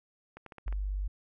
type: clicks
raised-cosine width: 0.5 ms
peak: -31 dBFS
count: 6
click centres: 0.37 / 0.463 / 0.522 / 0.583 / 0.68 / 0.726 s
type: tone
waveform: sine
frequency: 49 Hz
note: G1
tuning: in tune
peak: -30 dBFS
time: 0.66-1.08 s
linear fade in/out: 10 ms
effects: none